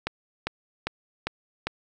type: click train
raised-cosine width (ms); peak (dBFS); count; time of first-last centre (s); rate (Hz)
0.3; -11; 5; 0.07-1.67; 2.5
effects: 8-bit